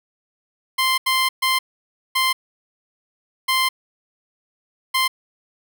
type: tone bursts at uneven times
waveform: 15% pulse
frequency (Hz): 1045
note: C6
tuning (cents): -2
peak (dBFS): -10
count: 6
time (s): 0.78-0.98 / 1.06-1.29 / 1.42-1.59 / 2.15-2.33 / 3.48-3.69 / 4.94-5.08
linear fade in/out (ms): 10
effects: none

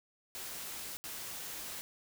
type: noise bursts at uneven times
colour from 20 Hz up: white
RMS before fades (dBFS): -43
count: 2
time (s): 0.35-0.97 / 1.04-1.81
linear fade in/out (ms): 0
effects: none

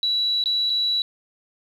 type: tone with dropouts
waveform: sine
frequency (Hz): 3926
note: B7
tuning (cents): -11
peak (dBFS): -19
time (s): 0.03-1.02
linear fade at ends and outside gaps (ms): 1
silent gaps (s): 0.439-0.458 / 0.697-0.701
effects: 8-bit

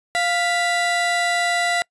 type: tone pair together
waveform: 35% pulse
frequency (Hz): 698.4 / 1975.5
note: F5 / B6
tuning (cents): 0 / 0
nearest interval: octave + tritone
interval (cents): 1800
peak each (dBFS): -19 / -20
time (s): 0.15-1.82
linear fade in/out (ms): 0
effects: noise-tail reverb RT60 0.1 s tail -26 dB re dry + resampled to 22050 Hz

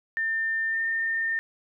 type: tone with pitch glide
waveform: sine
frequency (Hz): 1800 to 1813.6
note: A6 to A#6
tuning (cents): +39 to -48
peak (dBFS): -24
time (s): 0.17-1.39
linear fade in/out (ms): 0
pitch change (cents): +13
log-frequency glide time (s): 0.68-0.83
effects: none

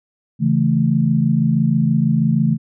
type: chord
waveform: sine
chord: A major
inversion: first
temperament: equal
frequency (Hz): 138.59 / 164.81 / 220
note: C#3 / E3 / A3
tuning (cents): 0 / 0 / 0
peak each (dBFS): -18 / -17 / -17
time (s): 0.39-2.58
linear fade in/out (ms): 50
effects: none

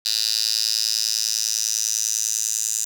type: tone with high-pass filter sweep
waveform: 10% pulse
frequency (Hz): 110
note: A2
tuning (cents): 0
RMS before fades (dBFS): -23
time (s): 0.05-2.85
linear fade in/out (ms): 10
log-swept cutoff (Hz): 4500 to 6800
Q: 5.4
effects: none

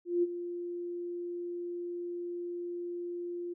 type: tone with ADSR envelope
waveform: sine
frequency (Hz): 349.2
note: F4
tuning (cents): 0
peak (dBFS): -23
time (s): 0.05-3.54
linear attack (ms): 180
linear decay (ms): 30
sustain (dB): -12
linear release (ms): 15
effects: none

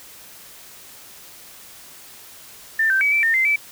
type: tone with pitch steps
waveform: sine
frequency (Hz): 1788 / 1558 / 2278 / 2330 / 1821 / 2076 / 2312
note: A6 / G6 / C#7 / D7 / A#6 / C7 / D7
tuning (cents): +27 / -11 / +47 / -14 / -41 / -14 / -28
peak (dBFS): -15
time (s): 2.79-3.56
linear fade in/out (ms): 5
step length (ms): 110
effects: white hiss -43 dBFS RMS until 3.71 s

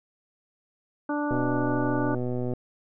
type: harmonic tone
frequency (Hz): 293.7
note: D4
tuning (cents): 0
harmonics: 1 / 2 / 3 / 4 / 5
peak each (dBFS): -27 / -33 / -33 / -37 / -36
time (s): 1.09-2.15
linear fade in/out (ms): 5
type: click train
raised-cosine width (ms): 2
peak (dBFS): -18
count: 153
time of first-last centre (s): 1.31-2.536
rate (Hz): 124
effects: none

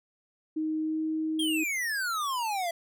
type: tone with pitch glide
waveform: sine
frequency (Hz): 312.8 to 315.2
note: D#4 to D#4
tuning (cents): +9 to +23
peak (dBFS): -27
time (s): 0.56-1.64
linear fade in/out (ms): 10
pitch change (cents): +14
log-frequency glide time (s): 0.81-1
type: exponential sweep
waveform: square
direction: down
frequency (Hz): 3300 to 659.3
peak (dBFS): -29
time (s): 1.39-2.71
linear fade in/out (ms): 5
effects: none

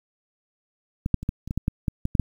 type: clicks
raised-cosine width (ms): 5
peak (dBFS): -12 / -6 / -20 / -11 / -22 / -15 / -11 / -9 / -11 / -12 / -9 / -6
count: 12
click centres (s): 1.061 / 1.143 / 1.23 / 1.291 / 1.476 / 1.509 / 1.576 / 1.681 / 1.882 / 2.054 / 2.152 / 2.197
effects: 8-bit

